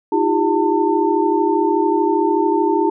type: tone cluster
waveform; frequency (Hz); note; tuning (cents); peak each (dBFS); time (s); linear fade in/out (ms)
sine; 315.1 / 348.4 / 400 / 897; D#4 / F4 / G4 / A5; +22 / -4 / +35 / +33; -19; 0.12-2.9; 5
effects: none